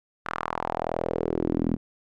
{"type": "tone with band-pass filter sweep", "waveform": "sawtooth", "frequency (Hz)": 41.27, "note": "E1", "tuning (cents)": 3, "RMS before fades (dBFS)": -28, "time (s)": [0.25, 1.77], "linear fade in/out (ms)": 20, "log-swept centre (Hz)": [1400, 230], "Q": 2.8, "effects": []}